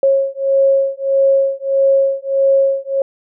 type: beating tone pair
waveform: sine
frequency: 544 / 545.6 Hz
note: C#5 / C#5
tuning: -33 / -28 cents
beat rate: 1.6 Hz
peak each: -14 dBFS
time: 0.03-3.02 s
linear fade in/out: 2 ms
effects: none